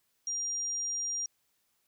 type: tone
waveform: sine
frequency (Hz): 5700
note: F8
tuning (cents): +34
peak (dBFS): -31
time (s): 0.27-1.26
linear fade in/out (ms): 2
effects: white hiss -75 dBFS RMS until 1.87 s